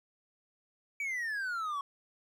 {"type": "exponential sweep", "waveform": "triangle", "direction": "down", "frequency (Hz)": [2313, 1100], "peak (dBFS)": -31, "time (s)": [1, 1.81], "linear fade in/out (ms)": 2, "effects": []}